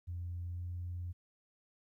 sine tone with pitch glide, 87.2 to 88.06 Hz, F2 to F2, -2 to +15 cents, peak -37 dBFS, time 0.07-1.13 s, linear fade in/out 20 ms, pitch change +17 cents, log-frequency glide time 0.49-0.6 s, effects tanh soft clip ceiling -33 dBFS + 13-bit

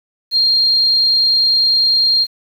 sine tone, 4210 Hz, C8, 10 cents sharp, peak -10 dBFS, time 0.31-2.27 s, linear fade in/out 50 ms, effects 7-bit

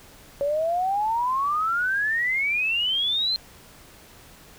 sine exponential sweep, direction up, 555 to 4187 Hz, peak -21 dBFS, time 0.41-3.36 s, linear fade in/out 0 ms, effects pink hiss -49 dBFS RMS until 4.58 s

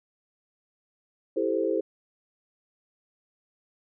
sine chord, A minor seventh, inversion second, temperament equal with one note detuned, 329.6 / 392 / 440 / 519.9 Hz, E4 / G4 / A4 / C5, 0 / 0 / 0 / -11 cents, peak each -29 dBFS, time 1.36-1.81 s, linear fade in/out 10 ms, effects none

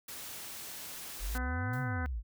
white noise, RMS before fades -44 dBFS, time 0.08-1.38 s, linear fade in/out 5 ms
sine exponential two-way sweep, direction up then down, 41.2 to 137.6 to 48.22 Hz, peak -33 dBFS, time 1.19-2.23 s, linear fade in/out 50 ms, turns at 1.81 s
harmonic tone, 252.1 Hz, B3, 36 cents sharp, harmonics 1 / 2 / 3 / 4 / 5 / 6 / 7 / 8, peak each -40 / -47 / -44 / -47 / -46 / -40 / -49 / -50 dBFS, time 1.35-2.06 s, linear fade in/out 0 ms
blue noise with exponential decay, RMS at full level -50 dBFS, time 1.73-1.97 s, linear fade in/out 5 ms, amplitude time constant 51 ms
effects none

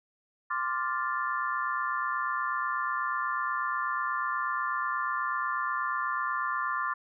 sine chord, D minor seventh, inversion third, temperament equal, 1046.5 / 1174.7 / 1396.9 / 1760 Hz, C6 / D6 / F6 / A6, 0 / 0 / 0 / 0 cents, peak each -33 / -32 / -35 / -35 dBFS, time 0.5-6.94 s, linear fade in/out 10 ms, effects none

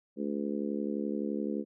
harmonic tone, 71.7 Hz, D2, 41 cents flat, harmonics 3 / 4 / 5 / 6 / 7, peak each -34 / -36 / -38 / -40 / -41 dBFS, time 0.16-1.65 s, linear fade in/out 50 ms, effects none

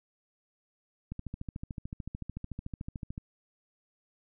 click train, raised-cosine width 5 ms, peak -25 dBFS, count 29, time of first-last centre 1.12-3.179 s, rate 13.6 Hz, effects none

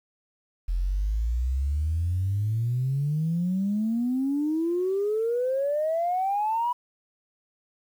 sine exponential sweep, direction up, 41.91 to 987.8 Hz, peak -22 dBFS, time 0.68-6.73 s, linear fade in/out 10 ms, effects tanh soft clip ceiling -18 dBFS + 9-bit

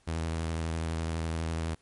sawtooth tone with vibrato, 81.5 Hz, E2, 19 cents flat, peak -26 dBFS, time 0.07-1.75 s, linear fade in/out 10 ms, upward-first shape triangle, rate 12 Hz, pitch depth 36 cents each way, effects pink hiss -66 dBFS RMS until 1.81 s + MP3 48 kbps

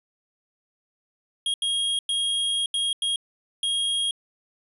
square tone bursts at uneven times, 3265 Hz, G#7, 30 cents flat, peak -23 dBFS, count 6, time 1.46-1.54 / 1.62-1.99 / 2.09-2.66 / 2.74-2.93 / 3.02-3.16 / 3.63-4.11 s, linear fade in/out 2 ms, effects resampled to 32000 Hz

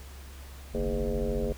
sine tone with frequency modulation, 226.9 Hz, A#3, 47 cents flat, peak -26 dBFS, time 0.74-1.53 s, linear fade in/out 10 ms, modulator 93.6 Hz, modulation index 3.5, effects added 68 Hz sine -43 dBFS peak until 1.57 s + pink hiss -51 dBFS RMS until 1.57 s

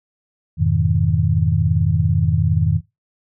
sine chord, F half-diminished seventh, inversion none, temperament just, 87.31 / 104.77 / 125.72 / 157.15 Hz, F2 / Ab2 / Cb3 / Eb3, 0 / +16 / +31 / +18 cents, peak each -19 / -20 / -23 / -18 dBFS, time 0.57-2.81 s, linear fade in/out 50 ms, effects noise-tail reverb RT60 0.2 s tail -19 dB re dry

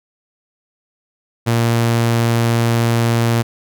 sawtooth tone, 116.54 Hz, A#2, in tune, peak -9 dBFS, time 1.46-3.43 s, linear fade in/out 20 ms, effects none

